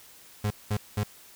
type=tone bursts; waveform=35% pulse; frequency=104.2 Hz; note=G#2; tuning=6 cents sharp; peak=-23 dBFS; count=3; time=0.44-1.035 s; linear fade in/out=5 ms; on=65 ms; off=200 ms; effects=white hiss -52 dBFS RMS until 1.35 s